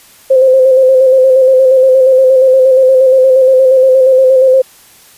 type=tone with vibrato; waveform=sine; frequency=522 Hz; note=C5; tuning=4 cents flat; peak=-3 dBFS; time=0.3-4.62 s; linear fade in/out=10 ms; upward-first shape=square; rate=8.5 Hz; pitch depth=29 cents each way; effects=white hiss -41 dBFS RMS until 5.17 s + resampled to 32000 Hz